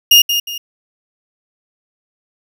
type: tone with echo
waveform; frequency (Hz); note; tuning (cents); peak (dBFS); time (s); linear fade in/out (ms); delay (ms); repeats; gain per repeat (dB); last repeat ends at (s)
35% pulse; 2837; F7; +27; -3; 0.11-0.22; 5; 180; 2; -9; 0.58
effects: none